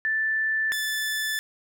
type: tone pair in turn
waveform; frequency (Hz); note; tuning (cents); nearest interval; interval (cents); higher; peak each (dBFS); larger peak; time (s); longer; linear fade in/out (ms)
sine / sawtooth; 1762 / 1748.8; A6 / A6; +2 / -11; unison; 13; first; -22; neither; 0.05-0.72 / 0.72-1.39; neither; 0
effects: none